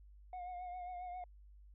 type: tone with vibrato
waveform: sine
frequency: 721 Hz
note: F#5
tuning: 45 cents flat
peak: -40 dBFS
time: 0.33-1.24 s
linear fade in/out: 2 ms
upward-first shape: triangle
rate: 7.4 Hz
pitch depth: 46 cents each way
effects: tanh soft clip ceiling -42 dBFS + added 50 Hz sine -56 dBFS peak until 1.74 s